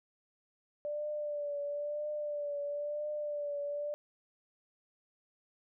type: tone with vibrato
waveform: sine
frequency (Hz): 587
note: D5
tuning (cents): -1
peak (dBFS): -34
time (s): 0.85-3.94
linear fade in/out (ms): 0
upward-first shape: triangle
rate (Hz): 1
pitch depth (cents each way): 42
effects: none